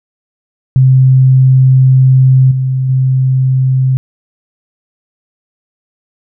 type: tone with level steps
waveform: sine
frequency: 130.8 Hz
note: C3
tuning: in tune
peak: -3 / -10 / -7 dBFS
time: 0.76-3.97 s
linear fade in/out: 0 ms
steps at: 2.51 / 2.89 s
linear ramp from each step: 5 ms
effects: none